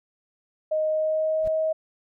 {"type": "tone with pitch glide", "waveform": "sine", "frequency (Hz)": [622.3, 633.5], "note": ["D#5", "D#5"], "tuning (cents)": [0, 31], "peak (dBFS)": -21, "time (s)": [0.71, 1.73], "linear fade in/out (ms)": 10, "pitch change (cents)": 31, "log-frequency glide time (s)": [0.89, 1.52]}
{"type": "noise with exponential growth", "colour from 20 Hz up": "brown", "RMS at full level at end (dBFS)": -29, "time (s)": [1.4, 1.48], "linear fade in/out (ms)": 5, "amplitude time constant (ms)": 17}
{"effects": []}